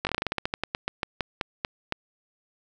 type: slowing click train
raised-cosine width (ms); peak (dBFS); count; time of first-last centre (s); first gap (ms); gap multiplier
0.3; -10; 20; 0.05-1.923; 19; 1.16
effects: none